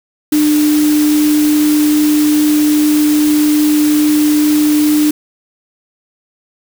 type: tone in noise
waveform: sine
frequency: 300.4 Hz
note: D4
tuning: 39 cents sharp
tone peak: -8 dBFS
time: 0.32-5.11 s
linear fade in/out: 5 ms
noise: white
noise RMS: -22 dBFS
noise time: 0.32-5.11 s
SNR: +11 dB
effects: none